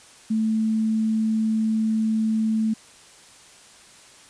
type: tone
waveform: sine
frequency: 220 Hz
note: A3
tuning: in tune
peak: -19 dBFS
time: 0.3-2.74 s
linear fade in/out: 10 ms
effects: white hiss -49 dBFS RMS until 4.29 s + resampled to 22050 Hz